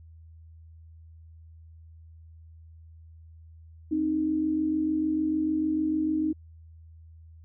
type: tone pair together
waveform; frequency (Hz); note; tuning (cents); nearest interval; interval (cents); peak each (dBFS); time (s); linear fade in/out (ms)
sine; 264.1 / 310.8; C4 / D#4; +16 / -2; minor third; 282; -32 / -24; 3.91-6.33; 10
effects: added 81 Hz sine -47 dBFS peak until 7.44 s

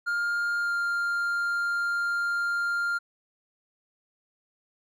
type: tone with pitch glide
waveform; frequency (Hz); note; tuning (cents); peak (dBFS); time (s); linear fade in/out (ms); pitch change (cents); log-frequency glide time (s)
triangle; 1408 to 1398.3; F6 to F6; +14 to +2; -23; 0.06-2.99; 20; -12; 0.6-0.72
effects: none

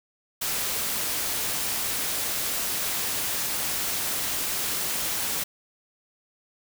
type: noise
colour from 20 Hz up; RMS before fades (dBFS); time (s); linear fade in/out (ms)
white; -28; 0.41-5.44; 10
effects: none

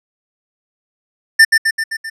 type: tone with echo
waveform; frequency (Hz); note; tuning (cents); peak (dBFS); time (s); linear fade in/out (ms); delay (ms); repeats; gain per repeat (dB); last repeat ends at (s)
square; 1791; A6; +30; -4; 1.39-1.45; 10; 130; 5; -4; 2.1
effects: low-pass 10000 Hz 12 dB/octave

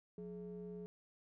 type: ring-modulated tone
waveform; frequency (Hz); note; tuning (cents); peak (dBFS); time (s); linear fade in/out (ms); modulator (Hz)
triangle; 121; B2; -35; -40; 0.18-0.86; 0; 301
effects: none

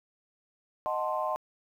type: chord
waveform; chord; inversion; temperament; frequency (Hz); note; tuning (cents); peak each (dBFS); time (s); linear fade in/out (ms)
sine; D# diminished seventh; none; equal; 622.3 / 740 / 880 / 1046.5; D#5 / F#5 / A5 / C6; 0 / 0 / 0 / 0; -32 / -35 / -35 / -32; 0.86-1.36; 0
effects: tanh soft clip ceiling -17 dBFS + 10-bit

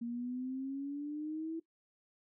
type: exponential sweep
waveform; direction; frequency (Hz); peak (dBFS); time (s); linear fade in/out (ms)
sine; up; 233.1 to 329.5; -36; 0.01-1.6; 10
effects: noise-tail reverb RT60 0.1 s tail -17 dB re dry

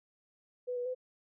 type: tone with pitch steps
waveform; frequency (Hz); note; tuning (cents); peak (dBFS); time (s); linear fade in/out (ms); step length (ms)
sine; 495.8 / 489.1 / 507; B4 / B4 / B4; +7 / -17 / +45; -33; 0.67-0.949; 20; 93
effects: none

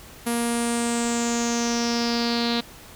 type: tone with low-pass filter sweep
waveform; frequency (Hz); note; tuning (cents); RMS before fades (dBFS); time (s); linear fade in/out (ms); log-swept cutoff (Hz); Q
sawtooth; 235.5; A#3; +18; -24; 0.26-2.61; 10; 11000 to 4000; 6.5
effects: pink hiss -45 dBFS RMS until 2.95 s

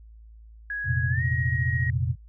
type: tone with pitch glide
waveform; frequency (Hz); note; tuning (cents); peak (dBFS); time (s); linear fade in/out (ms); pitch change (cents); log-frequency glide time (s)
sine; 1663 to 1888.3; G#6 to A#6; +2 to +22; -28; 0.7-1.9; 2; +220; 1.09-1.23
type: chord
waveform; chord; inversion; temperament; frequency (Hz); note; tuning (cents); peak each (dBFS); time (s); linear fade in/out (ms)
sine; F suspended fourth; none; equal; 87.31 / 116.54 / 130.81; F2 / Bb2 / C3; 0 / 0 / 0; -27; 0.84-2.16; 50
effects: added 55 Hz sine -45 dBFS peak until 2.28 s

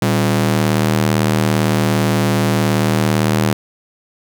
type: ring-modulated tone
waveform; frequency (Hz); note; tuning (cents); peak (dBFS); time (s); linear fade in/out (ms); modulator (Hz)
sawtooth; 155.56; D#3; 0; -6; 0.02-3.53; 2; 39
effects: none

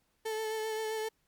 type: tone with vibrato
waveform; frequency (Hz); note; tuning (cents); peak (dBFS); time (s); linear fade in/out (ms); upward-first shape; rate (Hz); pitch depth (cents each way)
35% pulse; 437.9; A4; -8; -31; 0.25-1.09; 10; sine; 7.6; 22
effects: pink hiss -75 dBFS RMS until 1.27 s + MP3 96 kbps

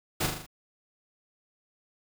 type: noise with echo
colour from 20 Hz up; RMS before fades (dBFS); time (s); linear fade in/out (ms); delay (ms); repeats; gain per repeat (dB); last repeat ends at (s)
pink; -28; 0.2-0.27; 10; 39; 5; -4; 0.465
effects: none

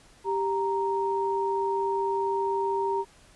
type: tone pair together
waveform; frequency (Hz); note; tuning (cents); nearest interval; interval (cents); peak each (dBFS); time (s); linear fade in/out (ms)
sine; 392.6 / 932.3; G4 / A#5; +3 / 0; octave + minor third; 1497; -27; 0.24-3.05; 50
effects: pink hiss -56 dBFS RMS until 3.35 s + resampled to 24000 Hz

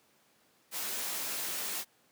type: noise with comb filter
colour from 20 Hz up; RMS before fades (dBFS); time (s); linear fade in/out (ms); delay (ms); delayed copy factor
white; -36; 0.71-1.85; 50; 15; +0.5
effects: pink hiss -67 dBFS RMS until 2.11 s + high-pass 200 Hz 12 dB/octave

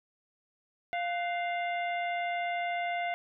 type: harmonic tone with a mistuned harmonic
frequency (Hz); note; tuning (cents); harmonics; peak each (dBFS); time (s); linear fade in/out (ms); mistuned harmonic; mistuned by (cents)
698.5; F5; 0; 1 / 2 / 3 / 4 / 5; -31 / -42 / -36 / -46 / -50; 0.93-3.14; 0; 2; +120
effects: none

